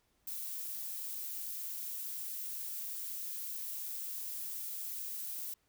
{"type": "noise", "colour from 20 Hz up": "violet", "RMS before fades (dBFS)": -41, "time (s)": [0.27, 5.54], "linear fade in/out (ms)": 5, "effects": ["pink hiss -75 dBFS RMS until 5.68 s"]}